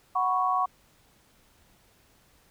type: chord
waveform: sine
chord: F# suspended fourth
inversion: none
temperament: just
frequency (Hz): 740 / 986.7 / 1110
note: F#5 / B5 / C#6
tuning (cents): 0 / -2 / +2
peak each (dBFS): -27 / -31 / -25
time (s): 0.15-0.66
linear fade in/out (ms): 10
effects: pink hiss -62 dBFS RMS until 2.5 s